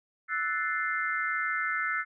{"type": "chord", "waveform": "sine", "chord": "F# half-diminished seventh", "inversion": "third", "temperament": "equal", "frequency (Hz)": [1318.5, 1480, 1760, 2093], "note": ["E6", "F#6", "A6", "C7"], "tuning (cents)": [0, 0, 0, 0], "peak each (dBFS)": -33, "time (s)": [0.28, 2.05], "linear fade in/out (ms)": 50, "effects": []}